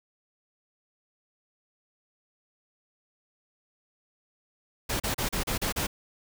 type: noise bursts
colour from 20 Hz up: pink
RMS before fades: -29 dBFS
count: 7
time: 4.89-5.87 s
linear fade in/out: 10 ms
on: 110 ms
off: 35 ms
effects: none